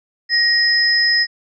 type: tone pair together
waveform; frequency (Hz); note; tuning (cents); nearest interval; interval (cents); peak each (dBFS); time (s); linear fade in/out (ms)
sine; 1884 / 5091; A#6 / D#8; +18 / +39; octave + perfect fourth; 1721; -15; 0.29-1.27; 50
effects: none